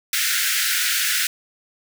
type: high-pass noise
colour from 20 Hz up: pink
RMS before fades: -21 dBFS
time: 0.13-1.27 s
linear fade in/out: 2 ms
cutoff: 1400 Hz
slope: 96 dB/octave
effects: none